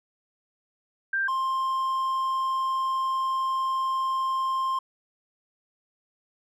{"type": "tone pair in turn", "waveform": ["sine", "triangle"], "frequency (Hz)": [1581, 1055.2], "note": ["G6", "C6"], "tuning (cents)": [14, 14], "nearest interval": "perfect fifth", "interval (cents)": 700, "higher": "first", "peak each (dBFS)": [-23, -22], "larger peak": "second", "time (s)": [[1.13, 1.28], [1.28, 4.79]], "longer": "second", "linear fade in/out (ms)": 5, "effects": []}